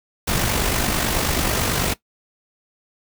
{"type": "noise with amplitude modulation", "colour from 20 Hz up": "pink", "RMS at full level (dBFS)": -19, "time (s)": [0.27, 1.94], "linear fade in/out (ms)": 10, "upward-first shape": "sine", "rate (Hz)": 49.2, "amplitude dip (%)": 45, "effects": ["noise-tail reverb RT60 0.1 s tail -18 dB re dry"]}